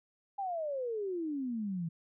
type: exponential sweep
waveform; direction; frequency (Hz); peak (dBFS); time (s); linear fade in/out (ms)
sine; down; 816 to 160; -33; 0.38-1.89; 10
effects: none